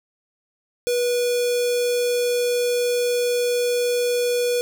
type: tone with notch filter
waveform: square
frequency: 486.5 Hz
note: B4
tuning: 26 cents flat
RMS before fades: -21 dBFS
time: 0.87-4.61 s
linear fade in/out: 0 ms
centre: 1200 Hz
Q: 0.6
effects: none